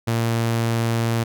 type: tone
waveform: sawtooth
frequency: 115.3 Hz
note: A#2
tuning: 19 cents flat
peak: -15 dBFS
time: 0.07-1.24 s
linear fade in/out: 10 ms
effects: none